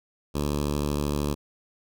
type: tone with notch filter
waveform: 10% pulse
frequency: 73 Hz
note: D2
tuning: 10 cents flat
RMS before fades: -27 dBFS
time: 0.34-1.35 s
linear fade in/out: 20 ms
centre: 1900 Hz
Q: 1.2
effects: none